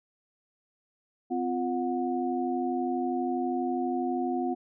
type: tone cluster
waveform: sine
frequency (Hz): 256.4 / 348.7 / 730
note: C4 / F4 / F#5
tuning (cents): -35 / -3 / -24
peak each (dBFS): -30 / -31 / -32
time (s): 1.3-4.55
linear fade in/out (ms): 20
effects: none